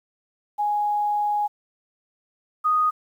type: tone pair in turn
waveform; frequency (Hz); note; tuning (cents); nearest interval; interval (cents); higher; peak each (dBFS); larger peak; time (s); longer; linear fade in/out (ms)
sine; 831 / 1241.9; G#5 / D#6; +1 / -4; perfect fifth; 695; second; -20 / -17; second; 0.58-1.48 / 2.64-2.91; first; 20
effects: 9-bit